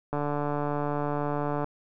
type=click train; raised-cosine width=1 ms; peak=-16 dBFS; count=222; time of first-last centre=0.13-1.644 s; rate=146 Hz; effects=none